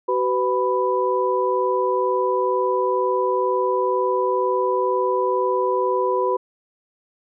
sine tone cluster, 378.9 / 501 / 991 Hz, F#4 / B4 / B5, +41 / +25 / +6 cents, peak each -22 dBFS, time 0.08-6.37 s, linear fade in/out 10 ms, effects none

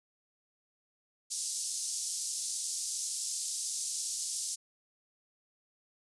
white band-pass noise, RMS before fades -36 dBFS, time 1.3-4.56 s, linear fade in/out 20 ms, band 5100 to 9300 Hz, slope 24 dB/octave, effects resampled to 24000 Hz

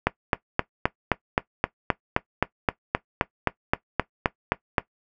click train, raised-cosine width 0.5 ms, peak -3 dBFS, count 19, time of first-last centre 0.07-4.782 s, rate 3.82 Hz, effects noise-tail reverb RT60 0.1 s tail -18 dB re dry

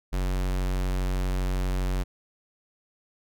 square tone, 46.25 Hz, F#1, in tune, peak -25 dBFS, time 0.12-2.04 s, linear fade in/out 20 ms, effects none

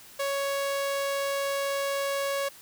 sawtooth tone, 556 Hz, C#5, 5 cents sharp, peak -23 dBFS, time 0.19-2.49 s, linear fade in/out 10 ms, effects white hiss -50 dBFS RMS until 2.61 s

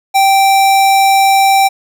square tone, 781 Hz, G5, 7 cents flat, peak -7 dBFS, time 0.14-1.69 s, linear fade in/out 20 ms, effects none

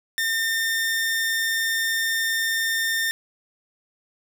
sawtooth tone, 1811 Hz, A6, 49 cents sharp, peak -18 dBFS, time 0.18-3.11 s, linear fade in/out 0 ms, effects none

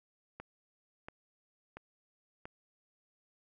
click train, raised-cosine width 0.5 ms, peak -29 dBFS, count 4, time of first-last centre 0.4-2.455 s, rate 1.46 Hz, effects none

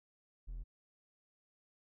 triangle tone, 41.68 Hz, E1, 20 cents sharp, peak -39 dBFS, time 0.47-0.64 s, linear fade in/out 20 ms, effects none

